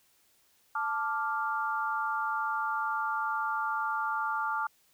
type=chord; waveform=sine; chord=D minor; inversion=second; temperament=equal; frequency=880 / 1174.7 / 1396.9 Hz; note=A5 / D6 / F6; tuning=0 / 0 / 0 cents; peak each=-33 dBFS; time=0.75-4.67 s; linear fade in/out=5 ms; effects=white hiss -67 dBFS RMS until 4.93 s